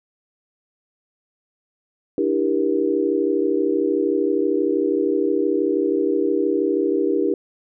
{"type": "chord", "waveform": "sine", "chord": "E half-diminished seventh", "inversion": "third", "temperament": "just", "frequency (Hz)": [296.7, 329.6, 395.6, 474.7], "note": ["D4", "E4", "G4", "Bb4"], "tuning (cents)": [18, 0, 16, 31], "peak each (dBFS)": [-23, -23, -21, -24], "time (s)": [2.18, 7.34], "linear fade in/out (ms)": 2, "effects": []}